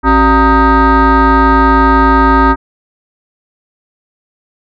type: tone with frequency modulation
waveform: sine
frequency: 597 Hz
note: D5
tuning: 28 cents sharp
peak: -3 dBFS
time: 0.03-2.56 s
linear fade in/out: 50 ms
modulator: 326 Hz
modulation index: 2.6
effects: tanh soft clip ceiling -2 dBFS